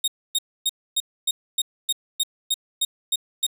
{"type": "tone bursts", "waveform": "sawtooth", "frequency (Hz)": 3721, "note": "A#7", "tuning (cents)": -4, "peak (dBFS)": -16, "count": 12, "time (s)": [0.04, 3.466], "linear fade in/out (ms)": 5, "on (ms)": 38, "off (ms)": 270, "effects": []}